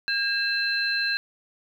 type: tone cluster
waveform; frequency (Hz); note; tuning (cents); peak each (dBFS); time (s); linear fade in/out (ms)
sine; 1616 / 2643 / 4103; G#6 / E7 / C8; -48 / +4 / -35; -25 / -31 / -27; 0.08-1.17; 0
effects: 9-bit